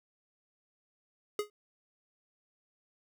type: tone with exponential decay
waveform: square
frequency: 417.1 Hz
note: G#4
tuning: 7 cents sharp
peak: -27 dBFS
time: 1.39-1.5 s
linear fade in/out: 2 ms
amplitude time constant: 23 ms
effects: none